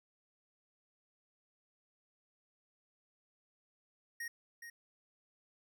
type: tone with echo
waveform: square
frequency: 1869 Hz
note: A#6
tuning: 4 cents sharp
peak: -40 dBFS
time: 4.2-4.28 s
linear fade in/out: 5 ms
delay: 420 ms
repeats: 1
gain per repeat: -8 dB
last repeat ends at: 4.7 s
effects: none